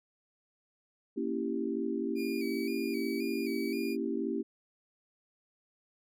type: chord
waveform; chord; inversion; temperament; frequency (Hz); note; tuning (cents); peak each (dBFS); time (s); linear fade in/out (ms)
sine; A# diminished seventh; none; equal; 233.1 / 277.2 / 329.6 / 392; A#3 / C#4 / E4 / G4; 0 / 0 / 0 / 0; -36; 1.16-4.43; 20
type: tone with vibrato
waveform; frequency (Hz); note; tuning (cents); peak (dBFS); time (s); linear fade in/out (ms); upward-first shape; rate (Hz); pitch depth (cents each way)
30% pulse; 2349; D7; 0; -39; 2.15-3.97; 50; square; 1.9; 52
effects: none